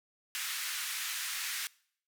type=band-pass noise; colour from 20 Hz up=pink; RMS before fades=-37 dBFS; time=0.35-1.67 s; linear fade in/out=0 ms; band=1500 to 16000 Hz; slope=24 dB/octave; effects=noise-tail reverb RT60 0.6 s tail -23 dB re dry